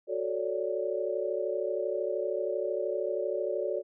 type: chord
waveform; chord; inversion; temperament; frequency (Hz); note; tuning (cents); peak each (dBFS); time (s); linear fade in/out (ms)
sine; D major seventh; first; equal; 370 / 440 / 554.4 / 587.3; F#4 / A4 / C#5 / D5; 0 / 0 / 0 / 0; -34; 0.07-3.83; 50
effects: none